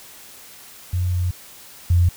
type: tone pair in turn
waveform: sine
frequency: 89.7 / 87.3 Hz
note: F2 / F2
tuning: +47 / 0 cents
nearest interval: unison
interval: 47 cents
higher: first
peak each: -18 / -12 dBFS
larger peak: second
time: 0.93-1.31 / 1.9-2.09 s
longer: first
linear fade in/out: 5 ms
effects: white hiss -43 dBFS RMS until 2.16 s